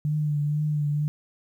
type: tone with vibrato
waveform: sine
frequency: 149.1 Hz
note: D3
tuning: 27 cents sharp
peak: -22 dBFS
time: 0.05-1.08 s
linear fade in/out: 0 ms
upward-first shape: triangle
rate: 2.1 Hz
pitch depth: 39 cents each way
effects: 10-bit